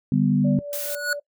sine chord, G major, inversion second, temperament equal, 146.83 / 196 / 246.9 Hz, D3 / G3 / B3, 0 / 0 / 0 cents, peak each -21 dBFS, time 0.12-0.59 s, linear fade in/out 2 ms
sine tone with tremolo, 579 Hz, D5, 25 cents flat, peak -28 dBFS, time 0.44-1.2 s, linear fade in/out 10 ms, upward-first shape sine, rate 4.5 Hz, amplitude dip 50%
square tone with exponential growth, 1463 Hz, F#6, 20 cents flat, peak -20 dBFS, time 0.72-1.13 s, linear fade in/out 2 ms, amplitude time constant 87 ms
blue noise, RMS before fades -30 dBFS, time 0.73-0.95 s, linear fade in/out 0 ms
effects noise-tail reverb RT60 0.1 s tail -20 dB re dry

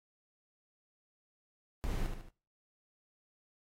brown noise with echo, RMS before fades -35 dBFS, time 1.84-2.06 s, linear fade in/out 0 ms, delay 75 ms, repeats 3, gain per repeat -6 dB, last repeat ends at 2.285 s, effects noise-tail reverb RT60 0.4 s tail -22 dB re dry + AAC 48 kbps

